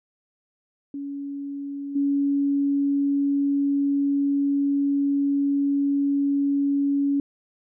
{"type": "tone with level steps", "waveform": "sine", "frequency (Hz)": 281.2, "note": "C#4", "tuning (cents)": 25, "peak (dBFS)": [-29, -19], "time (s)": [0.94, 7.2], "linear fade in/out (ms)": 2, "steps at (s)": 1.95, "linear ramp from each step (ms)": 10, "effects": []}